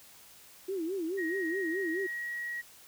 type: tone with vibrato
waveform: sine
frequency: 354.9 Hz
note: F4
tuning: 28 cents sharp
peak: -31 dBFS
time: 0.68-2.07 s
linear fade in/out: 10 ms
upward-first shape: sine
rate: 4.7 Hz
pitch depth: 190 cents each way
type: tone with pitch glide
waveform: sine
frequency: 1885 to 1905.8 Hz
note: A#6 to A#6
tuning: +19 to +38 cents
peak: -34 dBFS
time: 1.17-2.62 s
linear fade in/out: 20 ms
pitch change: +19 cents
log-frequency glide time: 1.78-2.28 s
effects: white hiss -55 dBFS RMS until 2.87 s